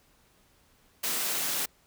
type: high-pass noise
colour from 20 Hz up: white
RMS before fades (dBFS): -30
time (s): 1.03-1.66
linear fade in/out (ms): 10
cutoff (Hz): 140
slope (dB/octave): 48
effects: pink hiss -64 dBFS RMS until 1.86 s